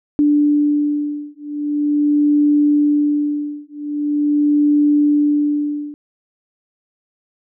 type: beating tone pair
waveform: sine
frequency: 293.7 / 294.13 Hz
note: D4 / D4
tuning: 0 / +3 cents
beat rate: 0.43 Hz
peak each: -16 / -16 dBFS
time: 0.19-5.94 s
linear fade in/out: 0 ms
effects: none